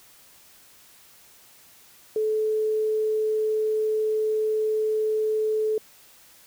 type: tone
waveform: sine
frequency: 433 Hz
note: A4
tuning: 28 cents flat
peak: -21 dBFS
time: 2.16-5.78 s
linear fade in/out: 2 ms
effects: white hiss -53 dBFS RMS until 6.46 s